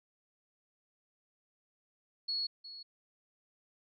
sine tone with echo, 4354 Hz, C#8, 32 cents flat, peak -32 dBFS, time 2.28-2.47 s, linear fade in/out 10 ms, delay 360 ms, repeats 1, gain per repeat -13 dB, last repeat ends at 2.83 s, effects none

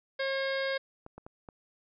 harmonic tone, 540 Hz, C#5, 45 cents flat, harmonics 1 / 2 / 3 / 4 / 5 / 6 / 7 / 8 / 9, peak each -31 / -43 / -35 / -39 / -51 / -45 / -44 / -48 / -45 dBFS, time 0.19-0.78 s, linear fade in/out 10 ms
clicks, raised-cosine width 1 ms, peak -31 dBFS, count 4, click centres 1.064 / 1.18 / 1.265 / 1.488 s
effects none

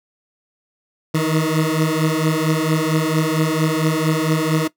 20% pulse beating tone pair, 155.56 / 159.96 Hz, D#3 / D#3, 0 / +48 cents, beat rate 4.4 Hz, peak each -14 dBFS, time 1.14-4.68 s, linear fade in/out 10 ms, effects noise-tail reverb RT60 0.1 s tail -18 dB re dry

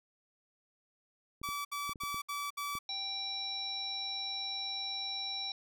clicks, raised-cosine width 3 ms, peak -35 dBFS, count 7, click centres 1.416 / 1.489 / 1.894 / 1.958 / 2.036 / 2.144 / 2.753 s
sawtooth tone bursts, 1152 Hz, D6, 34 cents flat, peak -32 dBFS, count 5, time 1.43-2.79 s, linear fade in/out 10 ms, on 220 ms, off 65 ms
harmonic tone, 784 Hz, G5, in tune, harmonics 1 / 3 / 5 / 7, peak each -47 / -48 / -37 / -42 dBFS, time 2.89-5.52 s, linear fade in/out 2 ms
effects none

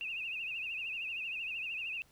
sine tone with vibrato, 2637 Hz, E7, in tune, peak -36 dBFS, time 0.01-2.02 s, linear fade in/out 0 ms, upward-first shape triangle, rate 13 Hz, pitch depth 130 cents each way, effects pink hiss -66 dBFS RMS until 2.11 s

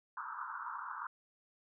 pink band-pass noise, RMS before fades -43 dBFS, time 0.17-1.07 s, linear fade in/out 2 ms, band 920 to 1500 Hz, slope 96 dB/octave, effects none

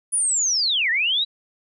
sine linear two-way sweep, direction down then up, 9956 to 1760 to 3969 Hz, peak -18 dBFS, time 0.12-1.25 s, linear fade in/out 20 ms, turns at 0.9 s, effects none

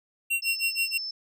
square tone with tremolo, 2743 Hz, F7, 32 cents flat, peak -23 dBFS, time 0.3-0.98 s, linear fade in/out 10 ms, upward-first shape sine, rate 6.3 Hz, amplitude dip 100%
sine tone, 5274 Hz, E8, in tune, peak -31 dBFS, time 0.42-1.11 s, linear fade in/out 5 ms
effects none

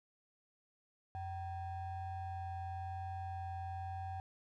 triangle ring-modulated tone, 429.9 Hz, A4, 40 cents flat, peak -35 dBFS, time 1.15-4.2 s, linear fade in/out 0 ms, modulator 340 Hz, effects none

